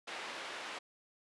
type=band-pass noise; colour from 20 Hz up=white; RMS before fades=-44 dBFS; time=0.07-0.79 s; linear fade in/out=10 ms; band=350 to 2600 Hz; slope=12 dB/octave; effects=resampled to 24000 Hz